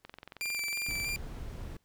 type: click train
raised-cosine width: 0.3 ms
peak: -29 dBFS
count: 24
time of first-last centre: 0.05-1.091 s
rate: 22.1 Hz
type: tone with vibrato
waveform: sawtooth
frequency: 2359 Hz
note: D7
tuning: 7 cents sharp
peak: -29 dBFS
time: 0.41-1.16 s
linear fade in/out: 0 ms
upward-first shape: square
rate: 3.1 Hz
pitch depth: 19 cents each way
type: noise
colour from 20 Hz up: brown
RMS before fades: -41 dBFS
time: 0.88-1.77 s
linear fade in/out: 5 ms
effects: pink hiss -75 dBFS RMS until 1.84 s